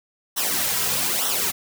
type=noise with flanger; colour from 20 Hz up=white; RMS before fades=-23 dBFS; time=0.36-1.52 s; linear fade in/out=20 ms; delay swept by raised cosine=0.42 to 3.52 ms; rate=1.1 Hz; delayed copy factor=-0.75; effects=none